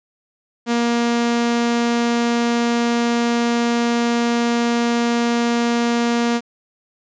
sawtooth tone, 236.1 Hz, A#3, 22 cents sharp, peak -12 dBFS, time 0.66-6.41 s, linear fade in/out 50 ms, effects resampled to 16000 Hz + 8-bit

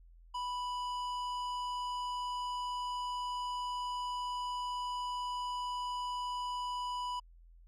triangle tone with tanh clipping, 987.8 Hz, B5, in tune, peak -37 dBFS, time 0.34-7.2 s, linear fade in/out 10 ms, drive 17 dB, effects added 42 Hz sine -55 dBFS peak until 7.67 s

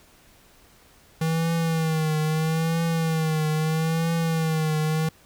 square tone with vibrato, 160.3 Hz, E3, 48 cents flat, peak -22 dBFS, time 1.21-5.09 s, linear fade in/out 5 ms, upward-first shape triangle, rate 0.77 Hz, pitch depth 69 cents each way, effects pink hiss -55 dBFS RMS until 5.25 s

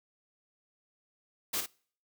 white noise with echo, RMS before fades -32 dBFS, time 1.53-1.61 s, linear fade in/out 10 ms, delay 53 ms, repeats 1, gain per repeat -7 dB, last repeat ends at 1.663 s, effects noise-tail reverb RT60 0.5 s tail -25 dB re dry + high-pass 100 Hz 12 dB/octave

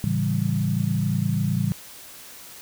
sine chord, A dominant seventh, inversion none, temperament equal, 110 / 138.59 / 164.81 / 196 Hz, A2 / C#3 / E3 / G3, 0 / 0 / 0 / 0 cents, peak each -26 dBFS, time 0.04-1.72 s, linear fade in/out 0 ms, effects white hiss -43 dBFS RMS until 2.61 s

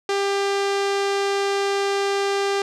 sawtooth tone with low-pass filter, 397.5 Hz, G4, 24 cents sharp, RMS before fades -22 dBFS, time 0.09-2.62 s, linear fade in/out 2 ms, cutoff 6200 Hz, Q 0.97, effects none

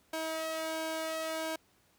sawtooth tone with flanger, 320 Hz, D#4, 49 cents sharp, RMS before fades -36 dBFS, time 0.13-1.56 s, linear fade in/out 5 ms, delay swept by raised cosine 1.3 to 1.82 ms, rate 0.71 Hz, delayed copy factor +0.75, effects pink hiss -68 dBFS RMS until 1.98 s + high-pass 60 Hz 12 dB/octave

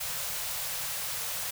white band-stop noise, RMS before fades -34 dBFS, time 0-1.51 s, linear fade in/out 10 ms, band 190 to 470 Hz, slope 96 dB/octave, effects none

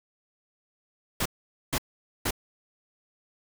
pink noise bursts, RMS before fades -27 dBFS, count 3, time 1.2-2.308 s, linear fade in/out 5 ms, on 56 ms, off 470 ms, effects none

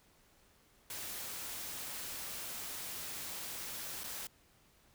white noise with dropouts, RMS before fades -43 dBFS, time 0.9-4.27 s, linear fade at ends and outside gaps 2 ms, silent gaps 4.036-4.04 s, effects pink hiss -67 dBFS RMS until 4.94 s

